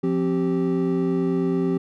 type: tone cluster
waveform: triangle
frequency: 174.2 / 263.4 / 389.2 Hz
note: F3 / C4 / G4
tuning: -4 / +12 / -12 cents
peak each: -22 dBFS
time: 0.03-1.78 s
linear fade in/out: 10 ms
effects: none